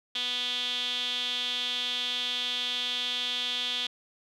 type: tone with band-pass filter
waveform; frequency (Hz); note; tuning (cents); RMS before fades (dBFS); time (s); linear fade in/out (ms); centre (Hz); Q
sawtooth; 246.9; B3; 0; -31; 0.15-3.87; 5; 3400; 8.3
effects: none